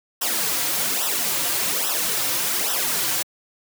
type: noise with flanger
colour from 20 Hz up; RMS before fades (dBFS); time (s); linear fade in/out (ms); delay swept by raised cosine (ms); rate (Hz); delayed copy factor
white; -23; 0.21-3.23; 10; 0.44 to 4.84; 1.2; -0.85
effects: high-pass 150 Hz 12 dB/octave